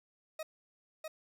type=tone with echo; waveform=40% pulse; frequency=629 Hz; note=D#5; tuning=19 cents sharp; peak=-37 dBFS; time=0.39-0.43 s; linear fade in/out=5 ms; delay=650 ms; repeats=1; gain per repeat=-2 dB; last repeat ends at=1.08 s; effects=none